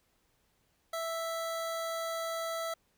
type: tone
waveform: 25% pulse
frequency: 659.3 Hz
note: E5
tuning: in tune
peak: -30 dBFS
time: 0.93-2.74 s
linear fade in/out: 5 ms
effects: pink hiss -73 dBFS RMS until 2.97 s